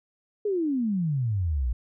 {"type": "exponential sweep", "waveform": "sine", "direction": "down", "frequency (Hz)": [429.5, 55.7], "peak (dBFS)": -23, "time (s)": [0.45, 1.73], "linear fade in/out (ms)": 5, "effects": []}